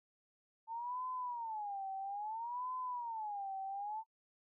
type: tone with vibrato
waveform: sine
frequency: 886 Hz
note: A5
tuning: 12 cents sharp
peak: -39 dBFS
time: 0.67-4.04 s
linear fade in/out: 50 ms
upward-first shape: sine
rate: 0.6 Hz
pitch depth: 240 cents each way
effects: noise-tail reverb RT60 0.1 s tail -20 dB re dry